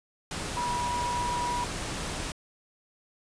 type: tone in noise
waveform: sine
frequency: 971 Hz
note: B5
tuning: 30 cents flat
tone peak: -28 dBFS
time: 0.57-1.64 s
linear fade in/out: 2 ms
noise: pink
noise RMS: -34 dBFS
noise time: 0.31-2.32 s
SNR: +3 dB
effects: resampled to 22050 Hz